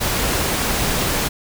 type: noise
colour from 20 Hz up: pink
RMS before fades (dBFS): -20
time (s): 0-1.29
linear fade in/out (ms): 20
effects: none